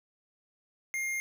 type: tone with hard clipping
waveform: sine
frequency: 2122 Hz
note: C7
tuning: 24 cents sharp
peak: -32 dBFS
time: 0.94-1.2 s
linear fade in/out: 0 ms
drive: 14 dB
effects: none